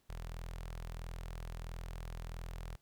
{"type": "tone with notch filter", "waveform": "sawtooth", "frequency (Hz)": 41.51, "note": "E1", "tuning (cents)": 13, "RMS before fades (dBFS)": -44, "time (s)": [0.09, 2.76], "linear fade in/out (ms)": 10, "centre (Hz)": 280, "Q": 0.86, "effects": ["pink hiss -74 dBFS RMS until 2.81 s"]}